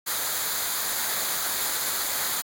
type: noise with comb filter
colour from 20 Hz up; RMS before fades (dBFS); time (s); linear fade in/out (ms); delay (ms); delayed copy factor
white; -27; 0.06-2.42; 20; 0.36; -0.6
effects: AAC 64 kbps